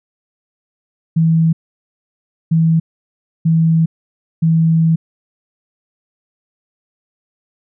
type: tone bursts at uneven times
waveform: sine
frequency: 162.8 Hz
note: E3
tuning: 21 cents flat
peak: -9 dBFS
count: 4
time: 1.16-1.53 / 2.51-2.8 / 3.45-3.86 / 4.42-4.96 s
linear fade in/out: 10 ms
effects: none